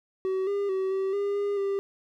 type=tone with pitch steps; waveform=triangle; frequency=378.6 / 402.3 / 380.5 / 384.9 / 403.1 / 405.6 / 395.6 Hz; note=F#4 / G4 / F#4 / G4 / G4 / G#4 / G4; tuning=+40 / +45 / +48 / -32 / +48 / -41 / +16 cents; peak=-23 dBFS; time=0.25-1.79 s; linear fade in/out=0 ms; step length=220 ms; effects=none